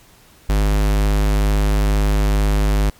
square tone, 51.1 Hz, G#1, 27 cents flat, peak -14 dBFS, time 0.49-2.9 s, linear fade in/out 5 ms, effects pink hiss -49 dBFS RMS until 2.99 s + MP3 96 kbps

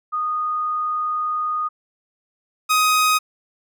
sine / sawtooth tone pair in turn, 1235 / 1254.4 Hz, D#6 / D#6, -13 / +14 cents, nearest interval unison, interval 27 cents, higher second, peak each -20 / -11 dBFS, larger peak second, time 0.12-1.69 / 2.69-3.19 s, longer first, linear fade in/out 20 ms, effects none

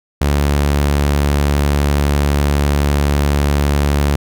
sawtooth tone, 71.9 Hz, D2, 36 cents flat, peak -8 dBFS, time 0.21-4.16 s, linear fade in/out 5 ms, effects none

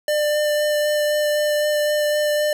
square tone with vibrato, 597 Hz, D5, 28 cents sharp, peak -18 dBFS, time 0.08-2.53 s, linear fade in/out 2 ms, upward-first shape sine, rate 3.9 Hz, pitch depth 9 cents each way, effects none

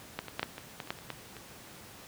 clicks, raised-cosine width 0.3 ms, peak -17 / -24 / -15 / -13 / -25 / -21 / -29 / -16 / -30 / -20 / -29 dBFS, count 11, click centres 0.19 / 0.283 / 0.395 / 0.43 / 0.581 / 0.802 / 0.874 / 0.905 / 0.988 / 1.103 / 1.367 s, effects pink hiss -50 dBFS RMS until 2.07 s + high-pass 80 Hz 12 dB/octave

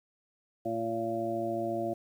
harmonic tone, 114 Hz, A#2, 38 cents flat, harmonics 1 / 2 / 3 / 5 / 6, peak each -43 / -39 / -34 / -36 / -34 dBFS, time 0.65-1.94 s, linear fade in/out 10 ms, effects 10-bit

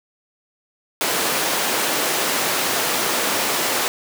pink high-pass noise, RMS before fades -21 dBFS, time 1.01-3.88 s, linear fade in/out 0 ms, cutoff 370 Hz, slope 12 dB/octave, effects none

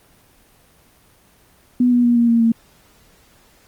sine tone with pitch steps, 246.9 / 243.1 / 239.3 / 235.6 / 232 / 228.4 Hz, B3 / B3 / A#3 / A#3 / A#3 / A#3, 0 / -27 / +46 / +19 / -8 / -35 cents, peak -11 dBFS, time 1.8-2.52 s, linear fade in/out 5 ms, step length 120 ms, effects pink hiss -53 dBFS RMS until 3.67 s + Opus 24 kbps

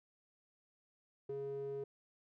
square tone with band-pass filter, 138.59 Hz, C#3, in tune, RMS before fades -42 dBFS, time 1.29-1.84 s, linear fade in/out 5 ms, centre 380 Hz, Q 9.3, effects none

